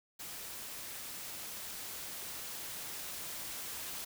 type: noise with level ramp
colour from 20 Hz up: white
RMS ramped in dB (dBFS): -45 to -42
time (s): 0.19-4.05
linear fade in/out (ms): 10
effects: none